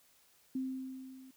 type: tone with level ramp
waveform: sine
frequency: 261.6 Hz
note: C4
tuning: in tune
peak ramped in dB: -32 to -52 dBFS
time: 0.55-1.31 s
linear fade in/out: 5 ms
effects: white hiss -67 dBFS RMS until 1.36 s